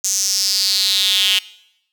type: tone with high-pass filter sweep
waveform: square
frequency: 98 Hz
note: G2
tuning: in tune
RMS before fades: -17 dBFS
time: 0.04-1.39 s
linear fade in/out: 5 ms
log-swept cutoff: 6500 to 3000 Hz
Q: 5.7
effects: noise-tail reverb RT60 0.8 s tail -20 dB re dry